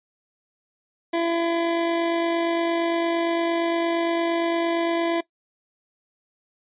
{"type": "tone with amplitude modulation", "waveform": "25% pulse", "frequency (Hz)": 336.5, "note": "E4", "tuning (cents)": 36, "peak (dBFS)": -16, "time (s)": [1.13, 5.21], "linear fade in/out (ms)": 10, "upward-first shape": "sine", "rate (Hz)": 48.7, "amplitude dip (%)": 25, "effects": ["noise-tail reverb RT60 0.1 s tail -20 dB re dry", "resampled to 8000 Hz"]}